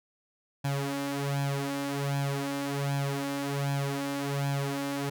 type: tone with flanger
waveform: sawtooth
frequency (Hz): 140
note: C#3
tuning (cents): +18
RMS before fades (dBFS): -31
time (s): 0.64-5.1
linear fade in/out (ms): 10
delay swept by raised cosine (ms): 1.2 to 3.8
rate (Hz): 1.3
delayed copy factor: +0.75
effects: none